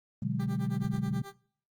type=chord; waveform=sine; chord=G# half-diminished seventh; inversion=first; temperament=equal with one note detuned; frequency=123.47 / 146.83 / 185 / 206.9 Hz; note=B2 / D3 / F#3 / G#3; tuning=0 / 0 / 0 / -6 cents; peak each=-34 dBFS; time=0.22-1.22 s; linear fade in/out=5 ms
type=tone with tremolo; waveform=15% pulse; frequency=395.5 Hz; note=G4; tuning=15 cents sharp; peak=-35 dBFS; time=0.39-1.34 s; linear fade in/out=10 ms; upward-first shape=sine; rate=9.3 Hz; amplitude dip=95%
effects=noise-tail reverb RT60 0.6 s tail -24 dB re dry + Opus 24 kbps